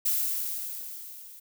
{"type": "noise with level ramp", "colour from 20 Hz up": "violet", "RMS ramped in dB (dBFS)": [-25, -48], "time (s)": [0.05, 1.4], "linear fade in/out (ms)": 10, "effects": []}